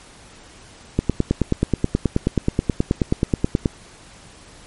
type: click train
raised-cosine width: 3 ms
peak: -3 dBFS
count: 26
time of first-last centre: 0.99-3.658 s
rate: 9.37 Hz
effects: pink hiss -45 dBFS RMS until 4.66 s + MP3 48 kbps